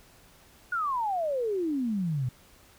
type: exponential sweep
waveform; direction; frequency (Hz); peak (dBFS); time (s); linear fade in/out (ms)
sine; down; 1473 to 119.6; -26; 0.72-2.29; 5
effects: pink hiss -57 dBFS RMS until 2.78 s